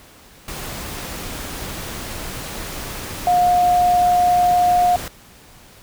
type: tone in noise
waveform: sine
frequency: 714 Hz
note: F5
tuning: 38 cents sharp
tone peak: -12 dBFS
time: 3.27-4.96 s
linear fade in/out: 2 ms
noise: pink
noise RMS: -30 dBFS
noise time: 0.48-5.08 s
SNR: +15 dB
effects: pink hiss -46 dBFS RMS until 5.82 s